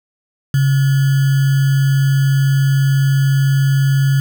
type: tone with sample-and-hold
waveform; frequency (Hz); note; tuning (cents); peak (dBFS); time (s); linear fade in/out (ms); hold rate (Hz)
sine; 137; C#3; -20; -10; 0.54-4.2; 2; 1575
effects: none